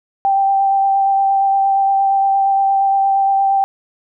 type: tone with vibrato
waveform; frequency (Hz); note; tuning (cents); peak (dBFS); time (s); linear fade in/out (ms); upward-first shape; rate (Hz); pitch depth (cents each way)
sine; 784; G5; 0; -11; 0.25-3.64; 0; sine; 8.6; 12
effects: none